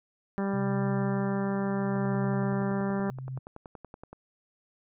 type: harmonic tone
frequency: 197.1 Hz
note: G3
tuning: 10 cents sharp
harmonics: 1 / 2 / 3 / 4 / 5 / 6 / 7 / 8 / 9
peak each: -28 / -34 / -38 / -40 / -42 / -44 / -45 / -46 / -47 dBFS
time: 0.38-3.1 s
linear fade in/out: 0 ms
type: tone with tremolo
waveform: sine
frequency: 130.81 Hz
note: C3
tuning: in tune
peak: -29 dBFS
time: 0.53-3.39 s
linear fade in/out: 10 ms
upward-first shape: sine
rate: 0.71 Hz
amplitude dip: 70%
type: click train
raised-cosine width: 1 ms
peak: -29 dBFS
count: 24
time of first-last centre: 1.96-4.13 s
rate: 10.6 Hz
effects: none